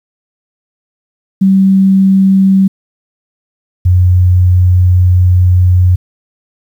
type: tone pair in turn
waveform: sine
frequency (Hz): 192.4 / 90.49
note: G3 / F#2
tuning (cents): -32 / -38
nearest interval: octave + minor second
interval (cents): 1306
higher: first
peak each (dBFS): -4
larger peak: neither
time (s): 1.41-2.68 / 3.85-5.96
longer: second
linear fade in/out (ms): 10
effects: 7-bit